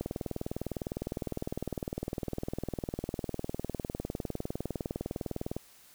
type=click train; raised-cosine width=2 ms; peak=-20 dBFS; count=111; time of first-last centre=0.01-5.566 s; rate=19.8 Hz; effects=white hiss -58 dBFS RMS until 5.94 s